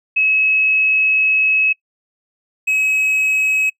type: tone pair in turn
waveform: sine / triangle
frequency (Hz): 2572 / 2557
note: E7 / D#7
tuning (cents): -43 / +47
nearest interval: unison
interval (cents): 10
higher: first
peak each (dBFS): -12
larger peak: neither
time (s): 0.16-1.73 / 2.67-3.7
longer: first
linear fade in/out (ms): 10
effects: noise-tail reverb RT60 0.1 s tail -25 dB re dry